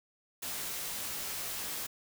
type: noise with comb filter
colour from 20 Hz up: white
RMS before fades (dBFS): -38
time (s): 0.42-1.87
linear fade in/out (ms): 10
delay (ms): 16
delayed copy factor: -0.5
effects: none